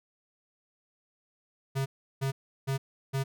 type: tone bursts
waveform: square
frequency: 135.3 Hz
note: C#3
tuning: 42 cents flat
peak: -28 dBFS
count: 4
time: 1.75-3.24 s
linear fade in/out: 20 ms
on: 110 ms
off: 350 ms
effects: none